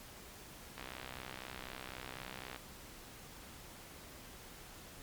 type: click train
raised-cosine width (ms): 0.3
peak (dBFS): -28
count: 115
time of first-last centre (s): 0.78-2.561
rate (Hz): 64
effects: pink hiss -53 dBFS RMS until 5.02 s + MP3 96 kbps